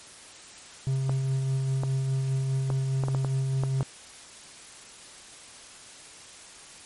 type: tone with tremolo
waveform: triangle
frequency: 133.5 Hz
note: C3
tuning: 35 cents sharp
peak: -21 dBFS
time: 0.87-3.83 s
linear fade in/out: 0 ms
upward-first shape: sine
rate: 4.9 Hz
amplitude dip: 25%
type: clicks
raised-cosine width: 1 ms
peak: -18 dBFS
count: 9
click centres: 1.095 / 1.835 / 2.702 / 3.037 / 3.084 / 3.148 / 3.247 / 3.636 / 3.808 s
effects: white hiss -47 dBFS RMS until 6.85 s + MP3 48 kbps